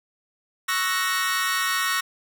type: chord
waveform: sawtooth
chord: F# dominant seventh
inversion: second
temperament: equal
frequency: 1108.7 / 1318.5 / 1480 / 1864.7 Hz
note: C#6 / E6 / F#6 / A#6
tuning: 0 / 0 / 0 / 0 cents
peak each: -24 / -26 / -26 / -22 dBFS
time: 0.68-2.01 s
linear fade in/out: 10 ms
effects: none